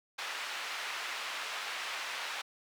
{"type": "band-pass noise", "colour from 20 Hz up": "white", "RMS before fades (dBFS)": -39, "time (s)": [0.18, 2.42], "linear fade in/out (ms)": 10, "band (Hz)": [840, 2900], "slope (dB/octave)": 12, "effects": []}